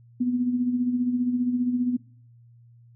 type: tone with tremolo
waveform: sine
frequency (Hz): 246.9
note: B3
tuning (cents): 0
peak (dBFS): -19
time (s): 0.2-1.97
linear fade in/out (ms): 10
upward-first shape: sine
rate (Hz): 15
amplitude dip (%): 55
effects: noise-tail reverb RT60 0.5 s tail -22 dB re dry + added 118 Hz sine -50 dBFS peak until 2.95 s